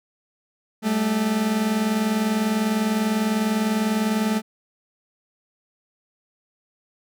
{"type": "tone pair together", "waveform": "40% pulse", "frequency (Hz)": [198.6, 218.6], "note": ["G3", "A3"], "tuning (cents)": [23, -11], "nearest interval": "major second", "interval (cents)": 166, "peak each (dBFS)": [-26, -20], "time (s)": [0.82, 4.42], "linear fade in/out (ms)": 50, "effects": []}